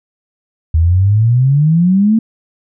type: exponential sweep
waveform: sine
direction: up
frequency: 77.8 to 228.2 Hz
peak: -7 dBFS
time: 0.74-2.19 s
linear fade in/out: 5 ms
effects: none